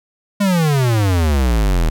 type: exponential sweep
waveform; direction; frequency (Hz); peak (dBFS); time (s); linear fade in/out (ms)
square; down; 207.7 to 38.11; -13; 0.4-1.9; 10
effects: none